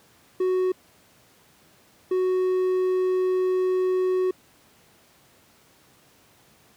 triangle tone bursts at uneven times, 370 Hz, F#4, in tune, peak -18 dBFS, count 2, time 0.4-0.72 / 2.11-4.31 s, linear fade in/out 5 ms, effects pink hiss -57 dBFS RMS until 6.76 s + high-pass 100 Hz 12 dB/octave

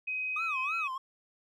sine tone with pitch glide, 2521 to 2539 Hz, D#7 to D#7, +22 to +34 cents, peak -31 dBFS, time 0.07-0.88 s, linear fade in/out 10 ms, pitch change +12 cents, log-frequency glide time 0.39-0.74 s
triangle tone with vibrato, 1184 Hz, D6, 14 cents sharp, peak -32 dBFS, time 0.36-0.98 s, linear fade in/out 5 ms, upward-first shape sine, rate 3.1 Hz, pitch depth 240 cents each way
effects none

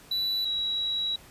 triangle / sine tone pair in turn, 3951 / 3885 Hz, B7 / B7, 0 / -29 cents, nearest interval unison, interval 29 cents, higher first, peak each -24 / -26 dBFS, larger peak first, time 0.11-0.45 / 0.45-1.16 s, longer second, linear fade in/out 5 ms, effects pink hiss -52 dBFS RMS until 1.3 s + resampled to 32000 Hz

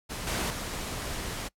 pink noise with level steps, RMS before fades -36 / -30 / -35 dBFS, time 0.09-1.49 s, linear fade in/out 20 ms, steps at 0.27 / 0.5 s, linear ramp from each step 2 ms, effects noise-tail reverb RT60 0.1 s tail -23 dB re dry + low-pass 12000 Hz 12 dB/octave

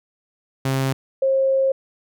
sawtooth / sine tone pair in turn, 133.9 / 535.6 Hz, C3 / C5, +40 / +40 cents, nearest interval 2 octaves, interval 2400 cents, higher second, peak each -15 dBFS, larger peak neither, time 0.65-0.93 / 1.22-1.72 s, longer second, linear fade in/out 5 ms, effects none

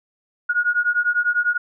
sine beating tone pair, 1439 / 1449 Hz, F#6 / F#6, -49 / -37 cents, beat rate 10 Hz, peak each -20 dBFS, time 0.49-1.58 s, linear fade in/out 10 ms, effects none

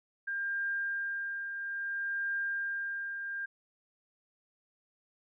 sine tone with tremolo, 1600 Hz, G6, 35 cents sharp, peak -30 dBFS, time 0.27-3.46 s, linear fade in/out 10 ms, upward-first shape triangle, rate 0.6 Hz, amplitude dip 50%, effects none

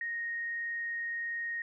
sine tone with frequency modulation, 1864.7 Hz, A#6, in tune, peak -33 dBFS, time 0.01-1.62 s, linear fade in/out 2 ms, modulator 21.4 Hz, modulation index 0.26, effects none

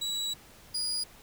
35% pulse tone pair in turn, 3904 / 4893 Hz, B7 / D#8, -21 / -30 cents, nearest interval major third, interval 391 cents, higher second, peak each -28 dBFS, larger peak neither, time 0.01-0.34 / 0.74-1.04 s, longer first, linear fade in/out 10 ms, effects pink hiss -54 dBFS RMS until 1.22 s

